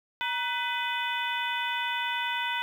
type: harmonic tone with a mistuned harmonic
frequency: 500 Hz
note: B4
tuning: 21 cents sharp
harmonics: 2 / 3 / 4 / 5 / 6 / 7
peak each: -32 / -34 / -35 / -36 / -37 / -37 dBFS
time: 0.21-2.62 s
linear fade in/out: 0 ms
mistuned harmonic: 2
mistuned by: -90 cents
effects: 9-bit